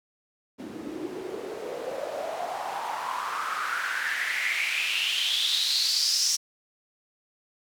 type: noise with band-pass filter sweep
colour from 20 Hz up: white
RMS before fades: -29 dBFS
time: 0.58-6.37 s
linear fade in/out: 20 ms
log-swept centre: 260 to 5800 Hz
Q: 5.9
effects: none